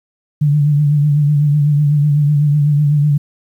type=tone with vibrato; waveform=sine; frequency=146.83 Hz; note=D3; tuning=in tune; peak=-9 dBFS; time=0.41-3.18 s; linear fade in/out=10 ms; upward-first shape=triangle; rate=8 Hz; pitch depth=58 cents each way; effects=8-bit